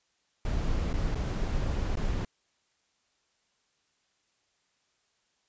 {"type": "noise with dropouts", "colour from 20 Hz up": "brown", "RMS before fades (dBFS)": -29, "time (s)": [0.45, 2.25], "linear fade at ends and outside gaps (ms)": 2, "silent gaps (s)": [[0.931, 0.938], [1.148, 1.154], [1.956, 1.97]], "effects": ["white hiss -73 dBFS RMS until 5.48 s", "resampled to 16000 Hz"]}